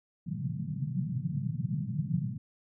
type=band-pass noise; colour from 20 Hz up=pink; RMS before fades=-33 dBFS; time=0.26-2.38 s; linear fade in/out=10 ms; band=120 to 190 Hz; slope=48 dB/octave; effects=none